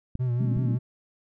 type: clicks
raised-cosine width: 5 ms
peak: -19 dBFS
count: 2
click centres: 0.154 / 0.569 s
type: tone with vibrato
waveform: triangle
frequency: 123.47 Hz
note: B2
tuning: in tune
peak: -21 dBFS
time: 0.19-0.79 s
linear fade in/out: 20 ms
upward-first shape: sine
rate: 5.3 Hz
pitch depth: 59 cents each way
type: band-pass noise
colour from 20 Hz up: pink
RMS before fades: -31 dBFS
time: 0.39-0.76 s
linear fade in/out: 10 ms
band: 160 to 270 Hz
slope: 48 dB/octave
effects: none